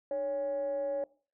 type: tone with frequency modulation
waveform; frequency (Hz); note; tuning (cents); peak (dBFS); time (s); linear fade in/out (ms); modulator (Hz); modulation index
sine; 559; C#5; +14; -29; 0.11-1.04; 2; 258; 0.31
effects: noise-tail reverb RT60 0.4 s tail -21 dB re dry + tanh soft clip ceiling -26 dBFS